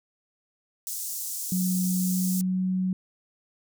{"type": "high-pass noise", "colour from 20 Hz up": "pink", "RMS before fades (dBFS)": -33, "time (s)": [0.87, 2.41], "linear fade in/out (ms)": 0, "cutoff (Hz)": 6300, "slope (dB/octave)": 24}
{"type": "tone with pitch glide", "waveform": "sine", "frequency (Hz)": [183.2, 185.76], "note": ["F#3", "F#3"], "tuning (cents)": [-17, 7], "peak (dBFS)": -23, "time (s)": [1.52, 2.93], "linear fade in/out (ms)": 2, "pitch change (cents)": 24, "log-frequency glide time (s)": [1.91, 2.63]}
{"effects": []}